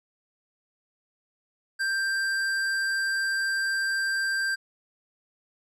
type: tone with hard clipping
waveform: sine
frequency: 1578 Hz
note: G6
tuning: 11 cents sharp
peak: -26 dBFS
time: 1.79-4.56 s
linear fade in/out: 20 ms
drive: 17 dB
effects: low-pass 10000 Hz 12 dB/octave